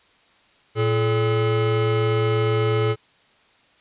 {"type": "tone pair together", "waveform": "square", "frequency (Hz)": [113.89, 430], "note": ["A#2", "A4"], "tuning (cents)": [-40, -40], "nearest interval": "octave + major seventh", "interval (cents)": 2300, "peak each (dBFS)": [-21, -22], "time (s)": [0.75, 2.96], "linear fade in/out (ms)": 50, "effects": ["white hiss -57 dBFS RMS until 3.8 s", "resampled to 8000 Hz"]}